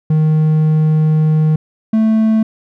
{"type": "tone pair in turn", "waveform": "triangle", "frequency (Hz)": [155.6, 220.1], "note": ["D#3", "A3"], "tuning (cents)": [0, 1], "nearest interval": "tritone", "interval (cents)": 601, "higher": "second", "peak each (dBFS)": -7, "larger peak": "neither", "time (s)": [[0.1, 1.56], [1.93, 2.43]], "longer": "first", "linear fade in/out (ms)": 5, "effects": []}